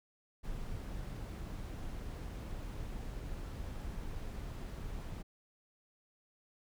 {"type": "noise", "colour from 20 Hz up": "brown", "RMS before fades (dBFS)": -42, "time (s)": [0.43, 5.23], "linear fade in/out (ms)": 20, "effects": []}